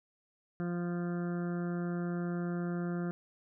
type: harmonic tone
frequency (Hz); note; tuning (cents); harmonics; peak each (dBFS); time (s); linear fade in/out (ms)
174.4; F3; -2; 1 / 2 / 3 / 4 / 6 / 7 / 8 / 9 / 10; -33 / -39 / -48 / -48 / -58 / -52 / -50 / -54 / -58; 0.6-3.11; 0
effects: none